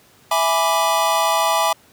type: chord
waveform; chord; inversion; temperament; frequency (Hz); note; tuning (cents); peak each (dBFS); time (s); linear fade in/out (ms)
square; E dominant seventh; none; equal; 659.3 / 830.6 / 987.8 / 1174.7; E5 / G#5 / B5 / D6; 0 / 0 / 0 / 0; -22; 0.31-1.73; 5
effects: pink hiss -52 dBFS RMS until 1.92 s + high-pass 100 Hz 12 dB/octave